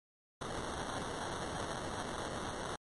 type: noise with sample-and-hold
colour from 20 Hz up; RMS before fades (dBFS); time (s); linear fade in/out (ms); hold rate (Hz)
white; -40; 0.41-2.76; 5; 2450
effects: MP3 48 kbps